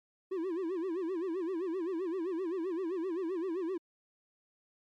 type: tone with vibrato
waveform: triangle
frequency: 352.7 Hz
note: F4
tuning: 17 cents sharp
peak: -30 dBFS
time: 0.31-3.78 s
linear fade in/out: 10 ms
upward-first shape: sine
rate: 7.7 Hz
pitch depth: 170 cents each way
effects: MP3 64 kbps

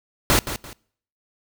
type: noise with echo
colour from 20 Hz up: pink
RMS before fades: -17 dBFS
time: 0.3-0.39 s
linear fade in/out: 0 ms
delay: 170 ms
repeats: 2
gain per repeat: -11 dB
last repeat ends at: 0.73 s
effects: noise-tail reverb RT60 0.6 s tail -24 dB re dry

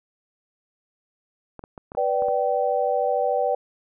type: clicks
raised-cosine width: 1 ms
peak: -24 dBFS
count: 7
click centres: 1.593 / 1.639 / 1.778 / 1.919 / 1.95 / 2.222 / 2.285 s
type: chord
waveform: sine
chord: G major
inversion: first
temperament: equal with one note detuned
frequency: 493.9 / 587.3 / 772.8 Hz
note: B4 / D5 / G5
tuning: 0 / 0 / -25 cents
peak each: -24 dBFS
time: 1.97-3.55 s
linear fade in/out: 5 ms
effects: none

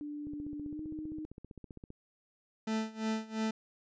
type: tone with pitch glide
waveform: sine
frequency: 294.8 to 309.8 Hz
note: D4 to D#4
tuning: +7 to -7 cents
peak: -38 dBFS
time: 0.01-1.25 s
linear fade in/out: 0 ms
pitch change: +86 cents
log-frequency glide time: 0.69-0.81 s
type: click train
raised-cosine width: 3 ms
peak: -34 dBFS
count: 26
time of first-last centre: 0.27-1.904 s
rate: 15.3 Hz
type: tone with tremolo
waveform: 40% pulse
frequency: 220 Hz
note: A3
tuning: in tune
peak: -29 dBFS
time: 2.67-3.51 s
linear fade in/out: 5 ms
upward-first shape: sine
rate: 2.9 Hz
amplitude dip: 90%
effects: resampled to 16000 Hz

